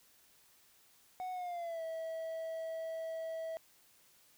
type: tone with pitch glide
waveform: triangle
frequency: 738 to 649.9 Hz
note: F#5 to E5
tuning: -5 to -25 cents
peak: -36 dBFS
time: 1.2-3.57 s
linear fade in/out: 0 ms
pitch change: -220 cents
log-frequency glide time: 1.32-1.83 s
effects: white hiss -66 dBFS RMS until 4.37 s